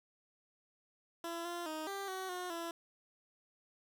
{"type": "tone with pitch steps", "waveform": "15% pulse", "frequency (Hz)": [337.2, 346.2, 312.3, 394.7, 376.8, 361, 336.4], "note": ["E4", "F4", "D#4", "G4", "F#4", "F#4", "E4"], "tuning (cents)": [39, -15, 7, 12, 32, -43, 35], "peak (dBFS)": -33, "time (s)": [1.24, 2.71], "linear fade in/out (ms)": 2, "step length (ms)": 210, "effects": []}